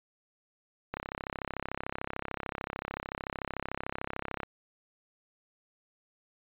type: click train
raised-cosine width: 0.5 ms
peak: -19 dBFS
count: 118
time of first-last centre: 0.94-4.433 s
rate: 33.5 Hz
effects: resampled to 8000 Hz